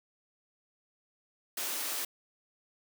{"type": "high-pass noise", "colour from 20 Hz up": "white", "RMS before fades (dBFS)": -35, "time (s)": [1.57, 2.05], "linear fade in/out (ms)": 5, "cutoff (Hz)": 250, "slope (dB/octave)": 48, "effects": []}